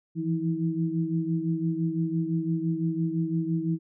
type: tone cluster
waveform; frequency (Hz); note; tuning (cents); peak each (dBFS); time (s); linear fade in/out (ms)
sine; 163.6 / 169.5 / 322.5; E3 / E3 / E4; -13 / +49 / -38; -29; 0.15-3.79; 50
effects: none